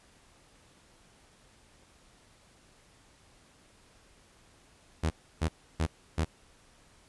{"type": "tone bursts", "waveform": "sawtooth", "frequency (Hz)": 79.9, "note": "D#2", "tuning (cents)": 47, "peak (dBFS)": -22, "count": 4, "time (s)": [5.03, 6.248], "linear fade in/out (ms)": 10, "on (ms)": 72, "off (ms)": 310, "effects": ["pink hiss -61 dBFS RMS until 7.08 s", "resampled to 24000 Hz"]}